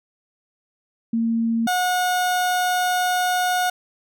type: tone pair in turn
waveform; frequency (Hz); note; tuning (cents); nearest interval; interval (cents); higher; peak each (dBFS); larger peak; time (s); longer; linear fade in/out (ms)
sine / 30% pulse; 228.7 / 726.1; A#3 / F#5; -33 / -33; octave + minor sixth; 2000; second; -18 / -16; second; 1.13-1.67 / 1.67-3.7; second; 5
effects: none